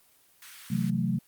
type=high-pass noise; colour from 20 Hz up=pink; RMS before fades=-47 dBFS; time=0.42-0.9 s; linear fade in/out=2 ms; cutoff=1400 Hz; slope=24 dB/octave
type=chord; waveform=sine; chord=F# half-diminished seventh; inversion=second; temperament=equal; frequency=130.81 / 164.81 / 185 / 220 Hz; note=C3 / E3 / F#3 / A3; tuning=0 / 0 / 0 / 0 cents; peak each=-31 / -32 / -29 / -30 dBFS; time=0.7-1.19 s; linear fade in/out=10 ms
effects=white hiss -62 dBFS RMS until 1.27 s + Opus 24 kbps